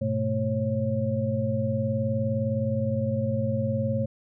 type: tone cluster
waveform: sine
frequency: 103.8 / 123.3 / 221.7 / 544 Hz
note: G#2 / B2 / A3 / C#5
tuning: 0 / -2 / +13 / -33 cents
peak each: -29 dBFS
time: 0.01-4.06 s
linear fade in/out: 10 ms
effects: none